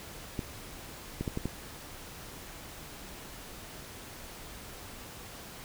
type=clicks; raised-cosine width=3 ms; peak=-19 dBFS; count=5; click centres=0.392 / 1.21 / 1.278 / 1.374 / 1.456 s; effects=pink hiss -46 dBFS RMS until 5.64 s